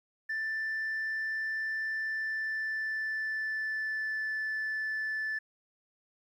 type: tone with pitch glide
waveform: sine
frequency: 1768 to 1748.7 Hz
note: A6 to A6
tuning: +8 to -11 cents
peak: -29 dBFS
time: 0.29-5.39 s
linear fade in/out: 10 ms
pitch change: -19 cents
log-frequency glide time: 1.93-4.29 s
effects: tanh soft clip ceiling -29 dBFS + 11-bit